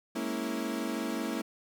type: chord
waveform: 35% pulse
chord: A# half-diminished seventh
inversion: third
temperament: equal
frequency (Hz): 207.7 / 233.1 / 277.2 / 329.6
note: G#3 / A#3 / C#4 / E4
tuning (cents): 0 / 0 / 0 / 0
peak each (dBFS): -38 / -34 / -36 / -35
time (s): 0.15-1.42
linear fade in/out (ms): 10
effects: none